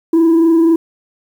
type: tone with frequency modulation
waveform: sine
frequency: 329.6 Hz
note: E4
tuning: in tune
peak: -5 dBFS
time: 0.13-0.76 s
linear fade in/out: 5 ms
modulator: 23.8 Hz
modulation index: 0.32
effects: tanh soft clip ceiling -6 dBFS + 7-bit